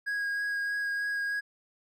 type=tone with vibrato; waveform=triangle; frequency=1644 Hz; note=G#6; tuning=18 cents flat; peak=-27 dBFS; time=0.06-1.41 s; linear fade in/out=20 ms; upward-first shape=sine; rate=3.2 Hz; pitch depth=11 cents each way; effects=none